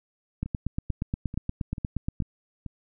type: two click trains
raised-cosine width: 5 ms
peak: -15 / -23 dBFS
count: 16 / 6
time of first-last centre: 0.43-2.203 / 0.46-2.663 s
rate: 8.46 / 2.27 Hz
effects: none